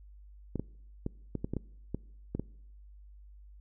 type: clicks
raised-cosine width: 3 ms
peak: -20 dBFS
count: 10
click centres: 0.557 / 0.596 / 1.064 / 1.353 / 1.445 / 1.536 / 1.567 / 1.946 / 2.35 / 2.396 s
effects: noise-tail reverb RT60 0.8 s tail -24 dB re dry + added 50 Hz sine -50 dBFS peak until 3.6 s